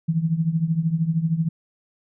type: tone with tremolo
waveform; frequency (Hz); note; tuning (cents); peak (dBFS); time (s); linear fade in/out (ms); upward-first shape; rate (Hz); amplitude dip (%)
sine; 163; E3; -19; -15; 0.08-1.49; 10; triangle; 13; 85
effects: none